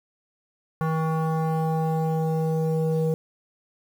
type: tone with low-pass filter sweep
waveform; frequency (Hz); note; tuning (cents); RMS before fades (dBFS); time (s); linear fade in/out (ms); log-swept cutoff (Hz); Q
square; 159.8; D#3; +47; -24; 0.81-3.14; 0; 1200 to 490; 2.6
effects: 8-bit